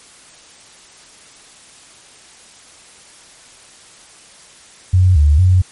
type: tone with vibrato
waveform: sine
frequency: 82.41 Hz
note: E2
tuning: in tune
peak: -7 dBFS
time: 4.93-5.62 s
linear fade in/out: 10 ms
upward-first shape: square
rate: 2.2 Hz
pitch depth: 190 cents each way
effects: white hiss -43 dBFS RMS until 5.71 s + MP3 48 kbps